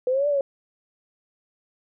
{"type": "linear two-way sweep", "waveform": "sine", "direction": "up then down", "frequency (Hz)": [493.9, 590, 542], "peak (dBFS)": -19, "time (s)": [0.07, 0.41], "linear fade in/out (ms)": 2, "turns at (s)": 0.28, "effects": []}